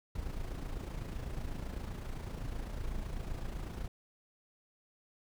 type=noise with amplitude modulation; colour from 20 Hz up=brown; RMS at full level=-37 dBFS; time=0.15-3.88 s; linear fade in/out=5 ms; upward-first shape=sine; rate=27.9 Hz; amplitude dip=55%; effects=none